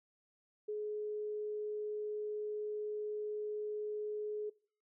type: tone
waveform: sine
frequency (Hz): 422.1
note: G#4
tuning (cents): +28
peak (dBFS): -36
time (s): 0.68-4.5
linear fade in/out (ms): 10
effects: noise-tail reverb RT60 0.5 s tail -23 dB re dry